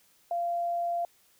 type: tone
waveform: sine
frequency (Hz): 690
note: F5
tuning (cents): -21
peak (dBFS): -27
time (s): 0.31-1.05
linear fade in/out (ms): 2
effects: white hiss -64 dBFS RMS until 1.39 s

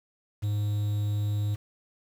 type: tone with quantisation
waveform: triangle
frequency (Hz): 103.83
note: G#2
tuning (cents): 0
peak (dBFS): -23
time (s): 0.42-1.56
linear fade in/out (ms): 20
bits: 8
effects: none

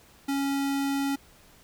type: tone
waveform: square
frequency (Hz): 277.2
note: C#4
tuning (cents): 0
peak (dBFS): -26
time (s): 0.28-1.16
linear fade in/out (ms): 10
effects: pink hiss -56 dBFS RMS until 1.63 s

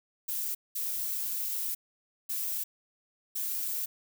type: noise bursts at uneven times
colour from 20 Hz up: violet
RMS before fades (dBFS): -33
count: 4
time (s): 0.28-0.55 / 0.75-1.75 / 2.29-2.64 / 3.35-3.86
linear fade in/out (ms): 10
effects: none

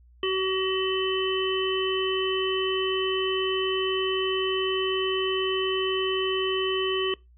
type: harmonic tone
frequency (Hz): 378.5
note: F#4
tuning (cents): +39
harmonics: 1 / 3 / 5 / 7 / 8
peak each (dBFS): -25 / -33 / -37 / -36 / -29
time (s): 0.23-7.14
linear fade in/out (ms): 2
effects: noise-tail reverb RT60 0.2 s tail -22 dB re dry + added 60 Hz sine -52 dBFS peak until 7.37 s

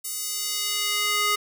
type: tone with high-pass filter sweep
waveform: square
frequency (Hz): 415.3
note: G#4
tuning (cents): 0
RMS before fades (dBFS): -26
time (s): 0.04-1.36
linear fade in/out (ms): 10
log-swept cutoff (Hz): 8600 to 1300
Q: 0.98
effects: none

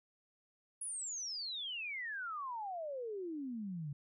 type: exponential sweep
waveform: sine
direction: down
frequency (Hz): 10548 to 137.7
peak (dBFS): -39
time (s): 0.81-3.93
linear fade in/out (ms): 5
effects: none

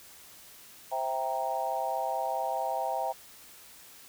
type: chord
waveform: sine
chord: C dominant seventh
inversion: none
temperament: equal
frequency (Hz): 523.3 / 659.3 / 784 / 932.3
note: C5 / E5 / G5 / Bb5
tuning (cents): 0 / 0 / 0 / 0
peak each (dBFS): -37 / -34 / -32 / -35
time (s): 0.91-3.13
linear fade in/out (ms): 20
effects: white hiss -52 dBFS RMS until 4.08 s

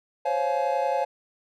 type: chord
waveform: triangle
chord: Db major seventh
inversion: third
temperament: equal with one note detuned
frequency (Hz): 523.3 / 554.4 / 698.5 / 849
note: C5 / Db5 / F5 / Ab5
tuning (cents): 0 / 0 / 0 / +38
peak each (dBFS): -27 / -26 / -27 / -25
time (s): 0.25-1.05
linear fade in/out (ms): 10
effects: none

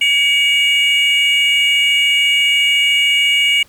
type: tone pair together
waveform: triangle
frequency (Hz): 2263 / 2862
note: C#7 / F7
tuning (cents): +35 / +42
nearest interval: major third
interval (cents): 407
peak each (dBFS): -11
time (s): 0.01-3.63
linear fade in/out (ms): 5
effects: tanh soft clip ceiling -5 dBFS + pink hiss -49 dBFS RMS until 3.68 s

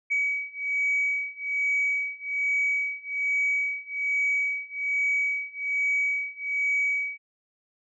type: beating tone pair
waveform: sine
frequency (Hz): 2269 / 2270.2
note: C#7 / C#7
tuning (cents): +40 / +41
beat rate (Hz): 1.2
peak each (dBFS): -27 / -26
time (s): 0.1-7.18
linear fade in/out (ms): 20
effects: tanh soft clip ceiling -17 dBFS

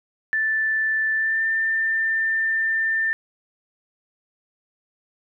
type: tone with pitch glide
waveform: sine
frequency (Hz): 1761 to 1790.7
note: A6 to A6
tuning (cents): +1 to +30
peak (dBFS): -19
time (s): 0.33-3.13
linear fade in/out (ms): 0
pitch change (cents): +29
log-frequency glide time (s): 1.14-1.43
effects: none

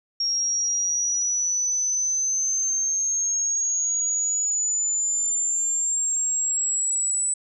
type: exponential sweep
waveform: sine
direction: up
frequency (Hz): 5570 to 7960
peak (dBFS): -21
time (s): 0.2-7.34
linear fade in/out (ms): 5
effects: none

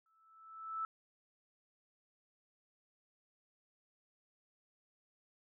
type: tone with exponential growth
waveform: sine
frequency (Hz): 1315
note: E6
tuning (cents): -5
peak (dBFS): -34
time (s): 0.06-0.85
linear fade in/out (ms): 1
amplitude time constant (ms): 170
effects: none

